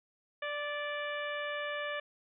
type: harmonic tone with a mistuned harmonic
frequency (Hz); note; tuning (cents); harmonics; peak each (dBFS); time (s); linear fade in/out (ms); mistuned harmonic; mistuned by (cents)
587.3; D5; 0; 1 / 2 / 3 / 4 / 5 / 6; -38 / -42 / -39 / -44 / -46 / -50; 0.42-2; 5; 3; -16
effects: none